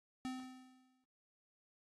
square tone with exponential decay, 257.1 Hz, C4, 30 cents flat, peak -39 dBFS, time 0.25-1.04 s, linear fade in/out 0 ms, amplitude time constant 170 ms, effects low-pass 10000 Hz 12 dB/octave + AAC 32 kbps

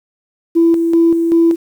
sine tone with tremolo, 333.6 Hz, E4, 21 cents sharp, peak -6 dBFS, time 0.55-1.56 s, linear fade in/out 20 ms, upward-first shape square, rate 2.6 Hz, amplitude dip 45%, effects tanh soft clip ceiling -2 dBFS + 7-bit

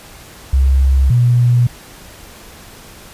sine tone pair in turn, 66.9 / 121.57 Hz, C2 / B2, +39 / -27 cents, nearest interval minor seventh, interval 1034 cents, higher second, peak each -8 dBFS, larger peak neither, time 0.53-1.1 / 1.1-1.67 s, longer neither, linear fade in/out 5 ms, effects pink hiss -38 dBFS RMS until 3.13 s + resampled to 32000 Hz

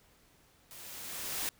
white noise with level ramp, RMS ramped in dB -50 to -34 dBFS, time 0.71-1.49 s, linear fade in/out 0 ms, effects pink hiss -65 dBFS RMS until 1.59 s

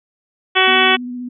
harmonic tone, 376.1 Hz, F#4, 28 cents sharp, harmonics 1 / 2 / 3 / 4 / 5 / 6 / 7 / 8 / 9, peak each -19 / -19 / -19 / -19 / -19 / -19 / -19 / -19 / -19 dBFS, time 0.55-0.97 s, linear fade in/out 20 ms
sine tone with vibrato, 246.9 Hz, B3, in tune, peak -24 dBFS, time 0.67-1.29 s, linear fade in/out 10 ms, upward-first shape sine, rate 15 Hz, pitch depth 20 cents each way
effects none

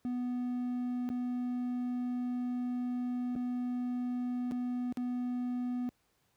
triangle tone with dropouts, 246.9 Hz, B3, in tune, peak -30 dBFS, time 0.05-5.89 s, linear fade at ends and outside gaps 0 ms, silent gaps 1.09-1.101 / 3.353-3.361 / 4.512-4.519 / 4.924-4.972 s, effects pink hiss -74 dBFS RMS until 6.36 s + high-pass 60 Hz 12 dB/octave

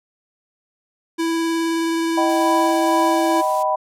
square tone with vibrato, 330 Hz, E4, 2 cents sharp, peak -19 dBFS, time 1.18-3.42 s, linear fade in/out 20 ms, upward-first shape triangle, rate 19 Hz, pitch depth 12 cents each way
sine chord, Eb augmented, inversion none, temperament equal with one note detuned, 622.3 / 767.9 / 987.8 Hz, Eb5 / G5 / B5, 0 / -36 / 0 cents, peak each -21 / -22 / -20 dBFS, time 2.17-3.76 s, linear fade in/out 10 ms
blue noise, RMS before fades -34 dBFS, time 2.29-3.63 s, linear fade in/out 5 ms
effects low-pass 11000 Hz 12 dB/octave

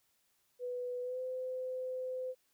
sine tone with pitch glide, 494.4 to 511.5 Hz, B4 to C5, +2 to -39 cents, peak -36 dBFS, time 0.59-2.35 s, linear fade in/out 50 ms, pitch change +59 cents, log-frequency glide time 1.02-1.2 s, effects white hiss -75 dBFS RMS until 2.53 s

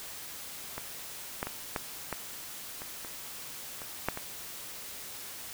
clicks, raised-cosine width 0.5 ms, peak -21 / -16 / -20 / -15 / -17 / -25 / -28 / -27 / -12 / -21 dBFS, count 10, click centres 0.78 / 1.429 / 1.47 / 1.762 / 2.127 / 2.819 / 3.048 / 3.818 / 4.086 / 4.174 s, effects white hiss -43 dBFS RMS until 5.53 s

